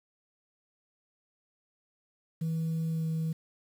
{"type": "tone with pitch glide", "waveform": "sine", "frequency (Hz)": [162.1, 160.52], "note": ["E3", "E3"], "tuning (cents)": [-29, -46], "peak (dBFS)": -26, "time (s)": [2.41, 3.33], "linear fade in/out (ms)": 10, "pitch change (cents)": -17, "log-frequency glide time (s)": [2.9, 3.05], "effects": ["tanh soft clip ceiling -27 dBFS", "9-bit"]}